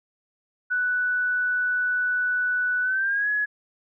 sine tone with pitch glide, 1485 to 1686.2 Hz, F#6 to G#6, +6 to +26 cents, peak -21 dBFS, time 0.7-3.46 s, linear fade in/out 20 ms, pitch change +220 cents, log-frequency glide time 2.82-3.29 s, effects none

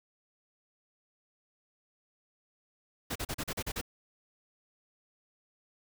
pink noise bursts, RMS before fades -35 dBFS, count 8, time 3.1-3.814 s, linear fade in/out 10 ms, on 56 ms, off 38 ms, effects none

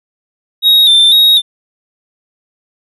triangle tone with vibrato, 3672 Hz, A#7, 27 cents flat, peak -3 dBFS, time 0.62-1.42 s, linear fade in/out 50 ms, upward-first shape square, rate 2 Hz, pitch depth 50 cents each way, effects none

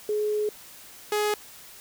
sine / sawtooth tone pair in turn, 422 / 419.3 Hz, G#4 / G#4, +28 / +17 cents, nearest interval unison, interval 11 cents, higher first, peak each -23 / -19 dBFS, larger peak second, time 0.09-0.49 / 1.12-1.34 s, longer first, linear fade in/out 2 ms, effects white hiss -47 dBFS RMS until 1.8 s

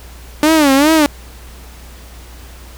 sawtooth tone with vibrato, 293.7 Hz, D4, in tune, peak -4 dBFS, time 0.43-1.06 s, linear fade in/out 0 ms, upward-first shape sine, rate 2.5 Hz, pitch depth 160 cents each way, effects added 60 Hz sine -34 dBFS peak until 2.77 s + pink hiss -40 dBFS RMS until 2.77 s

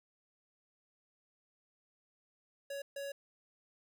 square tone bursts at uneven times, 559 Hz, C#5, 14 cents sharp, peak -40 dBFS, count 2, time 2.7-2.82 / 2.96-3.12 s, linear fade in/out 5 ms, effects none

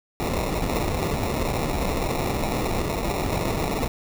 pink noise with sample-and-hold, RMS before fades -25 dBFS, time 0.2-3.88 s, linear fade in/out 0 ms, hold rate 1575 Hz, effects none

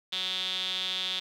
sawtooth tone with band-pass filter, 186.2 Hz, F#3, 11 cents sharp, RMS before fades -32 dBFS, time 0.12-1.2 s, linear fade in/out 10 ms, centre 3500 Hz, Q 8.5, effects 10-bit

